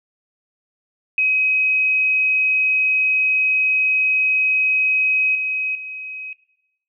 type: tone with level steps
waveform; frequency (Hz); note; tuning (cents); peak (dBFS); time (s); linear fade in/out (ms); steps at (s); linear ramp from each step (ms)
sine; 2534; D#7; +31; -14 / -19 / -28; 1.18-6.33; 2; 5.35 / 5.75; 2
effects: noise-tail reverb RT60 0.9 s tail -18 dB re dry